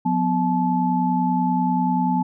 sine tone cluster, 179.5 / 249.8 / 865 Hz, F3 / B3 / A5, +48 / +20 / -30 cents, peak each -22 dBFS, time 0.05-2.23 s, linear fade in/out 10 ms, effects none

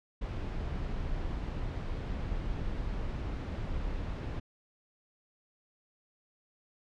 brown noise, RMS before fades -35 dBFS, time 0.21-4.4 s, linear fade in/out 10 ms, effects low-pass 4000 Hz 12 dB/octave

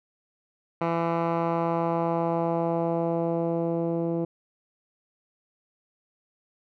10% pulse tone with low-pass filter sweep, 167.6 Hz, E3, 29 cents sharp, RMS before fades -26 dBFS, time 0.81-4.25 s, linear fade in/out 5 ms, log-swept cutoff 1600 to 410 Hz, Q 1.3, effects none

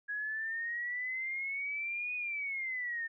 sine exponential two-way sweep, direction up then down, 1659 to 2490 to 1806 Hz, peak -34 dBFS, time 0.08-3.08 s, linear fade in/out 20 ms, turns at 2.15 s, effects none

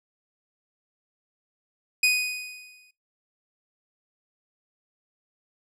sawtooth tone with exponential decay, 2489 Hz, D#7, in tune, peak -13 dBFS, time 2.03-2.91 s, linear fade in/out 5 ms, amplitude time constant 190 ms, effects noise-tail reverb RT60 0.2 s tail -22 dB re dry + low-pass 12000 Hz 12 dB/octave

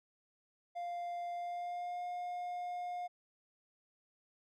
triangle tone with pitch glide, 698.5 to 712.4 Hz, F5 to F5, 0 to +34 cents, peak -36 dBFS, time 0.75-3.08 s, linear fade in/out 20 ms, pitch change +34 cents, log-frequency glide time 1.34-2.05 s, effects none

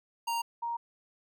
square / sine tone pair in turn, 931 / 936.9 Hz, A#5 / A#5, -2 / +8 cents, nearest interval unison, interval 10 cents, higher second, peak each -30 / -31 dBFS, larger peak first, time 0.27-0.42 / 0.62-0.77 s, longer neither, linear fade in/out 10 ms, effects none

